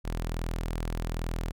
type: tone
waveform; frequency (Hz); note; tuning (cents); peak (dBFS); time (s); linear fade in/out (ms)
sawtooth; 41.2; E1; 0; -26; 0.04-1.52; 20
effects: none